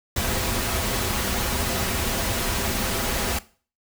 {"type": "noise with comb filter", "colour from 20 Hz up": "pink", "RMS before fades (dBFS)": -25, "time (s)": [0.16, 3.39], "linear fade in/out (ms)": 5, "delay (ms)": 6.7, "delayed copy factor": -0.5, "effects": ["noise-tail reverb RT60 0.4 s tail -18 dB re dry"]}